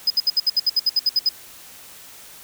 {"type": "tone bursts", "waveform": "triangle", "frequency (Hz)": 5020, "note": "D#8", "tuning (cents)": 15, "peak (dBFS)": -13, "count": 13, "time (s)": [0.07, 1.291], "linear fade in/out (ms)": 5, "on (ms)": 33, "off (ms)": 66, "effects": ["white hiss -43 dBFS RMS until 2.43 s"]}